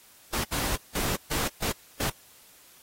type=noise bursts at uneven times; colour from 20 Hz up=pink; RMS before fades=-29 dBFS; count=6; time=0.33-0.44 / 0.52-0.76 / 0.95-1.16 / 1.31-1.48 / 1.62-1.72 / 2-2.1 s; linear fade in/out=5 ms; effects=white hiss -55 dBFS RMS until 2.82 s + AAC 48 kbps